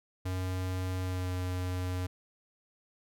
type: tone with pitch glide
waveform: square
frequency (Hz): 92.4 to 91.13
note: F#2 to F#2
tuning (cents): -2 to -26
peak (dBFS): -32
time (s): 0.25-2.07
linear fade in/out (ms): 10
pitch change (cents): -24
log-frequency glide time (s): 1.02-1.31
effects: none